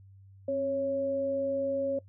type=tone pair together; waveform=sine; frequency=267.2 / 552 Hz; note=C4 / C#5; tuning=+36 / -7 cents; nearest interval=octave + minor second; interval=1257 cents; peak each=-36 / -27 dBFS; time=0.48-1.99 s; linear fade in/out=5 ms; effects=noise-tail reverb RT60 0.1 s tail -20 dB re dry + added 97 Hz sine -51 dBFS peak until 2.08 s